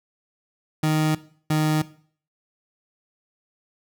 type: tone pair in turn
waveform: 30% pulse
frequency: 155.2 / 154.48 Hz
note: D#3 / D#3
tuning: -4 / -12 cents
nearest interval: unison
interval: 8 cents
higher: first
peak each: -16 dBFS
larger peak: neither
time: 0.83-1.15 / 1.5-1.82 s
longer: neither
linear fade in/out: 5 ms
effects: noise-tail reverb RT60 0.5 s tail -18 dB re dry